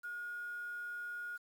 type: tone with quantisation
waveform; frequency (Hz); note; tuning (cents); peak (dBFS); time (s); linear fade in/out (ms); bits
sine; 1436; F6; +48; -40; 0.03-1.38; 20; 10
effects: none